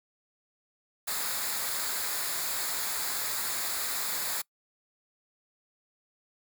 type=noise with comb filter; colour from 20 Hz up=white; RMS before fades=-32 dBFS; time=1.07-4.42 s; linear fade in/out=10 ms; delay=0.34 ms; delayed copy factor=-0.6; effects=noise-tail reverb RT60 0.1 s tail -24 dB re dry